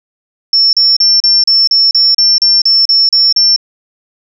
sine tone bursts, 5400 Hz, E8, 41 cents sharp, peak -5 dBFS, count 13, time 0.53-3.562 s, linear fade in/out 2 ms, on 200 ms, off 36 ms, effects none

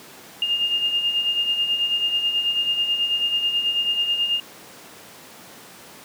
sine beating tone pair, 2817 / 2826.2 Hz, F7 / F7, +14 / +20 cents, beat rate 9.2 Hz, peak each -28 / -20 dBFS, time 0.42-4.4 s, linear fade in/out 2 ms, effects pink hiss -43 dBFS RMS until 6.04 s + high-pass 200 Hz 12 dB/octave

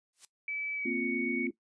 blue noise with exponential growth, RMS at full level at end -43 dBFS, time 0.13-0.25 s, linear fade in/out 2 ms, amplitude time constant 26 ms
sine tone with pitch glide, 2300 to 2229 Hz, D7 to C#7, -37 to +9 cents, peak -33 dBFS, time 0.48-1.47 s, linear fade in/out 2 ms, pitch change -54 cents, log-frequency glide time 0.75-0.94 s
sine chord, Bb suspended second, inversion none, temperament equal, 233.1 / 261.6 / 349.2 Hz, Bb3 / C4 / F4, 0 / 0 / 0 cents, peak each -35 / -34 / -35 dBFS, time 0.85-1.51 s, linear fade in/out 10 ms
effects noise-tail reverb RT60 0.1 s tail -17 dB re dry + resampled to 22050 Hz

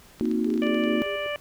clicks, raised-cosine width 0.2 ms, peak -26 dBFS, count 11, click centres 0.197 / 0.255 / 0.314 / 0.445 / 0.503 / 0.54 / 0.577 / 0.634 / 0.668 / 0.745 / 0.838 s
sine chord, C half-diminished seventh, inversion third, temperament equal with one note detuned, 233.1 / 261.6 / 311.1 / 364.9 Hz, Bb3 / C4 / Eb4 / Gb4, 0 / 0 / 0 / -24 cents, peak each -25 / -31 / -27 / -29 dBFS, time 0.21-1.02 s, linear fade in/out 0 ms
sine tone with tremolo, 403.7 Hz, G#4, 49 cents flat, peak -32 dBFS, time 0.46-1.27 s, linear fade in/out 10 ms, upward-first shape square, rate 5 Hz, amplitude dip 65%
harmonic tone, 587.3 Hz, D5, in tune, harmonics 1 / 2 / 3 / 4 / 5, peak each -29 / -37 / -36 / -35 / -37 dBFS, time 0.62-1.36 s, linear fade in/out 0 ms
effects pink hiss -52 dBFS RMS until 1.4 s

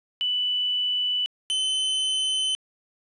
sine / 45% pulse tone pair in turn, 2978 / 3048 Hz, F#7 / G7, +11 / -49 cents, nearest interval unison, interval 40 cents, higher second, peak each -22 dBFS, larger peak neither, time 0.21-1.26 / 1.5-2.55 s, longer neither, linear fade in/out 0 ms, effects resampled to 24000 Hz + 10-bit

